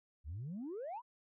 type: exponential sweep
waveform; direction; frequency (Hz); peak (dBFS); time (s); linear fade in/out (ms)
sine; up; 66 to 1041; -39; 0.24-1.02; 50
effects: tanh soft clip ceiling -38 dBFS